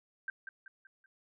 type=tone with echo; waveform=sine; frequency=1568 Hz; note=G6; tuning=in tune; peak=-34 dBFS; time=0.28-0.3 s; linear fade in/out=2 ms; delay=190 ms; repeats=4; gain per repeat=-7 dB; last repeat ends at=1.06 s; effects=none